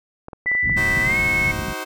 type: clicks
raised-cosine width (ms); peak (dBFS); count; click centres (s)
1; -21; 8; 0.284 / 0.332 / 0.46 / 0.516 / 0.551 / 0.696 / 0.882 / 1.1
type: tone with pitch glide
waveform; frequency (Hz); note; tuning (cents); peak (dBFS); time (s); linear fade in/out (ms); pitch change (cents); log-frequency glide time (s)
sine; 1982 to 2187; B6 to C#7; +6 to -24; -17; 0.46-1.52; 10; +170; 1.02-1.17
type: low-pass noise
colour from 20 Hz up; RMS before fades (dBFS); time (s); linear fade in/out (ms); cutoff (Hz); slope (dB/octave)
white; -28; 0.62-1.74; 20; 210; 24
type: chord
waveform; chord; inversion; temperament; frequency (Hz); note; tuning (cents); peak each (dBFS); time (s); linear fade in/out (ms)
10% pulse; C diminished; first; just; 314 / 376.7 / 523.3; Eb4 / Gb4 / C5; +16 / +31 / 0; -23; 0.76-1.85; 20
effects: none